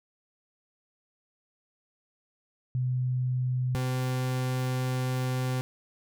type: tone pair in turn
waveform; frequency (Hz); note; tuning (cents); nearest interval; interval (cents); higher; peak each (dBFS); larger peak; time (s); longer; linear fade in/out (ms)
sine / 40% pulse; 126.6 / 128.07; B2 / C3; +43 / -37; unison; 20; second; -25 / -26; first; 2.75-3.75 / 3.75-5.61; second; 0
effects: none